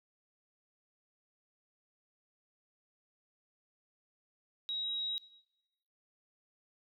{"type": "tone", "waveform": "sine", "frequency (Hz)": 3826, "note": "A#7", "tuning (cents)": 44, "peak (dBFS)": -34, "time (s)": [4.69, 5.18], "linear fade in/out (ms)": 0, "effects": ["noise-tail reverb RT60 0.9 s tail -19 dB re dry"]}